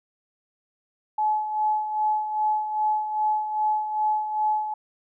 sine tone with tremolo, 855 Hz, A5, 50 cents flat, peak -19 dBFS, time 1.18-4.74 s, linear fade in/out 5 ms, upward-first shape sine, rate 2.5 Hz, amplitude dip 60%, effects none

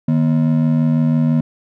triangle ring-modulated tone, 197.2 Hz, G3, 11 cents sharp, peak -7 dBFS, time 0.08-1.41 s, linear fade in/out 5 ms, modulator 43 Hz, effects none

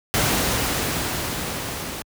pink noise with level ramp, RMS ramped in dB -19 to -31 dBFS, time 0.14-2.02 s, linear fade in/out 0 ms, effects high-pass 60 Hz 12 dB/octave

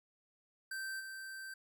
square tone with level steps, 1558 Hz, G6, 11 cents flat, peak -40 / -45 dBFS, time 0.71-1.54 s, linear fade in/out 5 ms, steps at 0.99 s, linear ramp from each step 20 ms, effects none

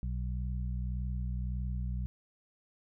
harmonic tone, 61.74 Hz, B1, in tune, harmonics 1 / 2 / 3, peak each -33 / -39 / -43 dBFS, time 0.03-2.06 s, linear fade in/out 0 ms, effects none

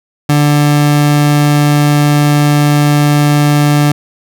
30% pulse tone, 146.83 Hz, D3, in tune, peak -4 dBFS, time 0.29-3.92 s, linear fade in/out 5 ms, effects none

